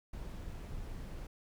brown noise, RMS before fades -43 dBFS, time 0.13-1.27 s, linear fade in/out 5 ms, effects none

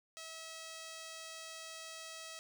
5% pulse tone, 646 Hz, E5, 35 cents flat, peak -35 dBFS, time 0.17-2.39 s, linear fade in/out 0 ms, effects none

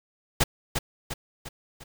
pink noise with echo, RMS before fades -20 dBFS, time 0.4-0.44 s, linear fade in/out 10 ms, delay 350 ms, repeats 4, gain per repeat -6 dB, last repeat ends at 1.84 s, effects none

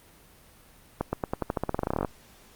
accelerating click train, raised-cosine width 1 ms, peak -12 dBFS, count 20, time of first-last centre 1.01-2.048 s, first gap 120 ms, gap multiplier 0.9, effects pink hiss -55 dBFS RMS until 2.55 s + Opus 32 kbps

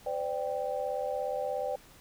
sine chord, C suspended second, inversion none, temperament equal with one note detuned, 510.4 / 587.3 / 784 Hz, C5 / D5 / G5, -43 / 0 / 0 cents, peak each -34 / -34 / -36 dBFS, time 0.06-1.76 s, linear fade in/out 5 ms, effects pink hiss -56 dBFS RMS until 2 s

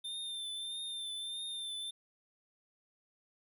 square tone with vibrato, 3586 Hz, A7, 32 cents sharp, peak -39 dBFS, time 0.04-1.91 s, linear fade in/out 10 ms, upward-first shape triangle, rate 1.6 Hz, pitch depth 43 cents each way, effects none

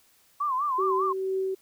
sine tone with vibrato, 1100 Hz, C#6, 14 cents flat, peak -24 dBFS, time 0.4-1.13 s, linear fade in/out 10 ms, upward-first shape sine, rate 5 Hz, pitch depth 150 cents each way
sine tone with tremolo, 381.1 Hz, G4, 49 cents flat, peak -24 dBFS, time 0.78-1.55 s, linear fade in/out 10 ms, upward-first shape triangle, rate 2.1 Hz, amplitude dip 40%
effects white hiss -62 dBFS RMS until 1.61 s

